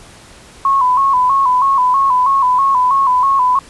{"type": "tone with vibrato", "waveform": "sine", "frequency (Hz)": 1046.5, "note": "C6", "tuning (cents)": 0, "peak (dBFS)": -9, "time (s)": [0.65, 3.59], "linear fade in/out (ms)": 2, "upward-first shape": "square", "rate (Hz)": 3.1, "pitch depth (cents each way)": 77, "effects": ["pink hiss -40 dBFS RMS until 3.69 s", "resampled to 24000 Hz"]}